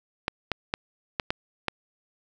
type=clicks; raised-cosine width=0.3 ms; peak=-9 dBFS; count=6; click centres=0.281 / 0.517 / 0.739 / 1.198 / 1.305 / 1.683 s; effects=none